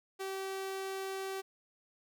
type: tone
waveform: sawtooth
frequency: 385.3 Hz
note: G4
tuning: 30 cents flat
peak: -33 dBFS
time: 0.19-1.42 s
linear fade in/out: 20 ms
effects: none